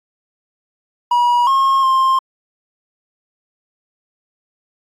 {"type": "tone with pitch steps", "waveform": "triangle", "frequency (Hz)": [965, 1078, 1057], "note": ["B5", "C#6", "C6"], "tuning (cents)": [-40, -49, 17], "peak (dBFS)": -9, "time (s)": [1.11, 2.19], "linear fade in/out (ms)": 5, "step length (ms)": 360, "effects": ["AAC 64 kbps"]}